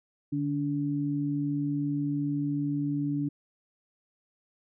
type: tone pair together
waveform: sine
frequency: 146.83 / 287.1 Hz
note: D3 / D4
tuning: 0 / -39 cents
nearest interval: octave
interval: 1161 cents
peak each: -31 / -28 dBFS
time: 0.32-3.29 s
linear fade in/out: 10 ms
effects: none